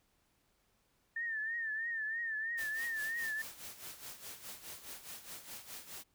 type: tone with vibrato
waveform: sine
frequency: 1799 Hz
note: A6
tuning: 38 cents sharp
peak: -35 dBFS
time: 1.16-3.42 s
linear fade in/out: 5 ms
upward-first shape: triangle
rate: 3.1 Hz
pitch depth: 91 cents each way
type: noise with tremolo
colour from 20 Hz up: white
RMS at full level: -46 dBFS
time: 2.57-6.04 s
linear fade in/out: 20 ms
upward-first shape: sine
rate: 4.8 Hz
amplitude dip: 70%
effects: pink hiss -75 dBFS RMS until 6.14 s